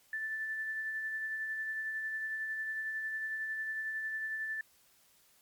sine tone with tremolo, 1760 Hz, A6, in tune, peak -33 dBFS, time 0.13-4.61 s, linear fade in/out 2 ms, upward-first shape sine, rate 11 Hz, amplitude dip 30%, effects white hiss -66 dBFS RMS until 5.41 s + MP3 96 kbps

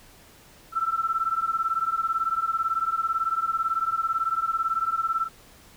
sine beating tone pair, 1324 / 1342 Hz, E6 / E6, +7 / +31 cents, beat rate 18 Hz, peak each -26 dBFS, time 0.72-5.29 s, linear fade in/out 50 ms, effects pink hiss -52 dBFS RMS until 5.76 s

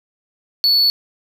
triangle tone, 4435 Hz, C#8, in tune, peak -10 dBFS, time 0.64-0.9 s, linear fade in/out 0 ms, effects none

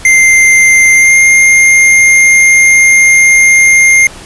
square tone with pitch glide, 2093 to 2116 Hz, C7 to C7, 0 to +19 cents, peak -3 dBFS, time 0.05-4.07 s, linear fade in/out 2 ms, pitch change +19 cents, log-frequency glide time 0.93-1.16 s, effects pink hiss -30 dBFS RMS until 4.25 s + resampled to 24000 Hz

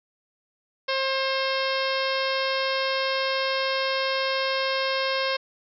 harmonic tone, 533 Hz, C5, 32 cents sharp, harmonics 1 / 2 / 3 / 4 / 5 / 6 / 7 / 8 / 9 / 10, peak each -27 / -30 / -32 / -33 / -34 / -35 / -35 / -36 / -37 / -37 dBFS, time 0.88-5.37 s, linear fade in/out 10 ms, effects none

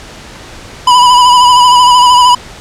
square tone with vibrato, 987.8 Hz, B5, in tune, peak -3 dBFS, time 0.87-2.35 s, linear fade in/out 5 ms, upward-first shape sine, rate 13 Hz, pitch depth 39 cents each way, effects pink hiss -30 dBFS RMS until 2.6 s + low-pass 7000 Hz 12 dB/octave

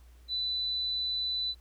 sine tone, 3988 Hz, B7, 16 cents sharp, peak -29 dBFS, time 0.28-1.55 s, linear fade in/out 50 ms, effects added 60 Hz sine -52 dBFS peak until 1.6 s + pink hiss -66 dBFS RMS until 1.6 s

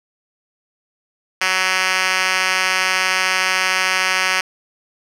5% pulse tone with band-pass filter, 186.8 Hz, F#3, 17 cents sharp, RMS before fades -18 dBFS, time 1.41-4.41 s, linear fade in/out 5 ms, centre 3200 Hz, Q 1, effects none

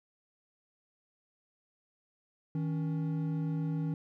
triangle tone pair together, 158.95 / 280.7 Hz, D#3 / C#4, +37 / +22 cents, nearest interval minor seventh, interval 985 cents, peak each -29 / -36 dBFS, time 2.55-3.94 s, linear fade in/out 2 ms, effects none

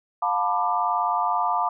sine chord, B half-diminished seventh, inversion second, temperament just, 711.2 / 889 / 987.8 / 1185.3 Hz, F5 / A5 / B5 / D6, +31 / +18 / 0 / +16 cents, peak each -26 dBFS, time 0.22-1.69 s, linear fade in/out 5 ms, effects none

